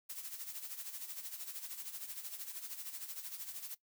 blue noise with tremolo, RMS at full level -43 dBFS, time 0.09-3.75 s, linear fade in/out 10 ms, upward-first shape sine, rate 13 Hz, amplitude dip 65%, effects noise-tail reverb RT60 0.1 s tail -18 dB re dry

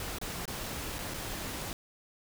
pink noise with dropouts, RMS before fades -38 dBFS, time 0-1.73 s, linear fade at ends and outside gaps 1 ms, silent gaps 0.185-0.214 / 0.455-0.478 / 0.985-0.989 / 1.138-1.142 s, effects none

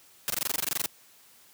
white noise bursts, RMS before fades -28 dBFS, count 14, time 0.28-0.86 s, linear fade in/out 0 ms, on 21 ms, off 22 ms, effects white hiss -57 dBFS RMS until 1.53 s + high-pass 80 Hz 12 dB/octave

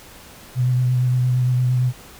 sine tone with vibrato, 125.7 Hz, B2, 31 cents sharp, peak -15 dBFS, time 0.55-1.93 s, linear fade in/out 50 ms, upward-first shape sine, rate 8.7 Hz, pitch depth 20 cents each way, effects pink hiss -43 dBFS RMS until 2.19 s

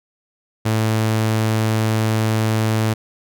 sawtooth tone, 110 Hz, A2, in tune, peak -12 dBFS, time 0.65-2.94 s, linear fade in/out 10 ms, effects none

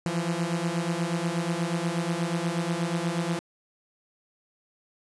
sawtooth beating tone pair, 165.9 / 174.2 Hz, E3 / F3, +11 / -4 cents, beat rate 8.3 Hz, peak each -25 dBFS, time 0.06-3.39 s, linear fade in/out 0 ms, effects resampled to 24000 Hz + 9-bit

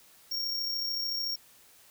square tone with amplitude modulation, 5540 Hz, F8, 15 cents flat, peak -29 dBFS, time 0.31-1.36 s, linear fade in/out 10 ms, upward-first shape sine, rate 33.6 Hz, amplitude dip 35%, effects white hiss -58 dBFS RMS until 1.9 s

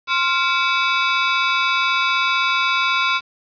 20% pulse ring-modulated tone, 1221 Hz, D#6, 33 cents flat, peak -8 dBFS, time 0.07-3.21 s, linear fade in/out 50 ms, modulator 168 Hz, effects resampled to 11025 Hz + 7-bit

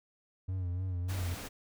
triangle tone with vibrato, 90.9 Hz, F#2, 30 cents flat, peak -30 dBFS, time 0.48-1.35 s, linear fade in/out 10 ms, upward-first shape sine, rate 3.4 Hz, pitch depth 62 cents each way
pink noise, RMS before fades -43 dBFS, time 1.08-1.49 s, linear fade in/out 20 ms
effects none

